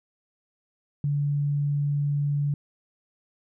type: tone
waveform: sine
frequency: 144.2 Hz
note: D3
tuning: 31 cents flat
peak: -22 dBFS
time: 1.04-2.54 s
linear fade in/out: 2 ms
effects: none